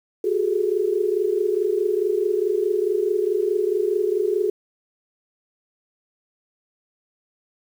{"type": "tone cluster", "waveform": "sine", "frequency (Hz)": [366.7, 404.3, 429], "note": ["F#4", "G#4", "A4"], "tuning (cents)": [-15, -46, -44], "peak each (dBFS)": -23, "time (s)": [0.24, 4.5], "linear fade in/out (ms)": 5, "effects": ["8-bit"]}